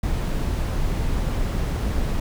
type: noise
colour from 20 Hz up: brown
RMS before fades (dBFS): -23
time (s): 0.03-2.2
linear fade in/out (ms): 5
effects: none